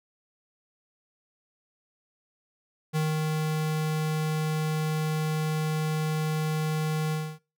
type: tone with ADSR envelope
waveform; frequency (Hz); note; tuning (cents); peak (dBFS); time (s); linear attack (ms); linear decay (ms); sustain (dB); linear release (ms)
square; 155.56; D#3; 0; -24; 2.93-7.39; 30; 200; -2; 270
effects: noise-tail reverb RT60 0.3 s tail -21 dB re dry